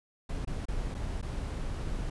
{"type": "noise with dropouts", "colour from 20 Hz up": "brown", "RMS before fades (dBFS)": -34, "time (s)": [0.29, 2.1], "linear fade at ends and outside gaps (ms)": 5, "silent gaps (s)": [[0.451, 0.473], [0.655, 0.683], [0.944, 0.948], [1.215, 1.226]], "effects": ["resampled to 24000 Hz"]}